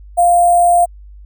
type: tone with sample-and-hold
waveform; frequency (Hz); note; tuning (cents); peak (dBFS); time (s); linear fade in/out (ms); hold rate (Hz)
sine; 698.5; F5; 0; -7; 0.17-0.86; 20; 8820
effects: added 50 Hz sine -34 dBFS peak until 1.25 s